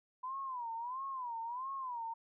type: tone with vibrato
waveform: sine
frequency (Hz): 995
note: B5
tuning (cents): +13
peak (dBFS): -38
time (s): 0.23-2.14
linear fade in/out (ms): 10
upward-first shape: sine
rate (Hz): 1.5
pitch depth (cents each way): 160
effects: none